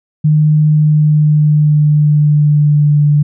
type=tone with pitch glide; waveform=sine; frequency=152.5 to 147.31 Hz; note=D#3 to D3; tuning=-34 to +6 cents; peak=-6 dBFS; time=0.24-3.23 s; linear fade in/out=10 ms; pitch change=-60 cents; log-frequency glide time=0.67-3.05 s; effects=none